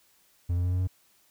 triangle tone with pitch steps, 87.31 / 88.53 / 89.76 / 91.02 / 92.29 Hz, F2 / F2 / F2 / F#2 / F#2, 0 / +24 / +48 / -28 / -4 cents, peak -22 dBFS, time 0.49-0.875 s, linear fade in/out 10 ms, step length 77 ms, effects white hiss -64 dBFS RMS until 1.3 s

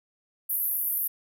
white band-pass noise, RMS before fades -28 dBFS, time 0.49-1.08 s, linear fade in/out 10 ms, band 11000 to 15000 Hz, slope 96 dB/octave, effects none

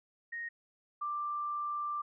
sine tone pair in turn, 1864.7 / 1180.8 Hz, A#6 / D6, 0 / +9 cents, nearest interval minor sixth, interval 791 cents, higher first, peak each -37 / -33 dBFS, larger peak second, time 0.32-0.49 / 1.01-2.02 s, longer second, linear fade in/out 10 ms, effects none

